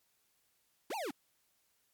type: linear two-way sweep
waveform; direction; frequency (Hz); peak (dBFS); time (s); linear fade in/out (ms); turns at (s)
square; up then down; 233.1 to 941 to 233.1; -37; 0.9-1.11; 5; 0.95
effects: white hiss -75 dBFS RMS until 1.93 s + MP3 96 kbps